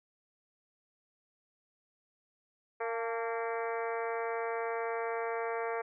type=harmonic tone with a mistuned harmonic; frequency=229.9 Hz; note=A#3; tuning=24 cents flat; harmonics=2 / 3 / 4 / 5 / 6 / 7 / 8 / 9 / 10; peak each=-35 / -39 / -41 / -43 / -45 / -46 / -47 / -48 / -49 dBFS; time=2.8-5.82 s; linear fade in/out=10 ms; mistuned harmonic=4; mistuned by=-41 cents; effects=none